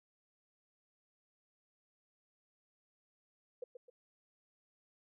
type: tone with echo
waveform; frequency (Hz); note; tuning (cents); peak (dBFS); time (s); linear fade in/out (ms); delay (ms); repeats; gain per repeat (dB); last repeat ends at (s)
sine; 493.9; B4; 0; -39; 3.62-3.64; 5; 130; 2; -8; 3.9
effects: none